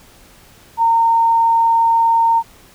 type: tone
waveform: sine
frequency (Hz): 917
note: A#5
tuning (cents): -29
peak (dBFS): -10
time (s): 0.77-2.43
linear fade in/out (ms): 50
effects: pink hiss -46 dBFS RMS until 2.74 s